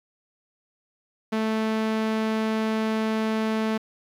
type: tone with low-pass filter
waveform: sawtooth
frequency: 219.6 Hz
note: A3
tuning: 3 cents flat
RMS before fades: -25 dBFS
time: 1.32-3.78 s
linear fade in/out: 10 ms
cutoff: 4100 Hz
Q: 0.6
effects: 9-bit